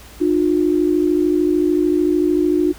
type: tone pair together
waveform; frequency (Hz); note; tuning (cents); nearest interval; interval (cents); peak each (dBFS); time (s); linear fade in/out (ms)
sine; 303.5 / 356.9; D#4 / F4; -43 / +38; minor third; 281; -16; 0.2-2.73; 20
effects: added 58 Hz sine -40 dBFS peak until 2.78 s + pink hiss -42 dBFS RMS until 2.78 s